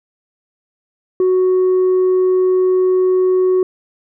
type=tone with tanh clipping; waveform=sine; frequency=370 Hz; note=F#4; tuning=in tune; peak=-11 dBFS; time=1.2-3.63 s; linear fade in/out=2 ms; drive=1 dB; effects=none